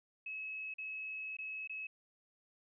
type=tone with dropouts; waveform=sine; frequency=2576 Hz; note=E7; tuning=41 cents flat; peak=-40 dBFS; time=0.26-1.87 s; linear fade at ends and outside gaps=5 ms; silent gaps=0.74-0.783 / 1.369-1.386 / 1.675-1.695 s; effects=none